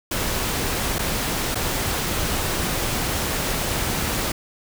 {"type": "noise with dropouts", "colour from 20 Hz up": "pink", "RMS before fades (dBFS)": -24, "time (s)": [0.11, 4.32], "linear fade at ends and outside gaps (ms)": 5, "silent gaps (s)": [[0.985, 0.99], [1.547, 1.554]], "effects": []}